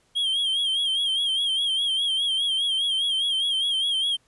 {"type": "tone with vibrato", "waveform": "triangle", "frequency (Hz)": 3217, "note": "G7", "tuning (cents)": 44, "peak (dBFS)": -20, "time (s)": [0.15, 4.17], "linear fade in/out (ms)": 20, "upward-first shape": "sine", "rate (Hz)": 4.9, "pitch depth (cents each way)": 72, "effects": ["pink hiss -64 dBFS RMS until 4.27 s", "resampled to 24000 Hz"]}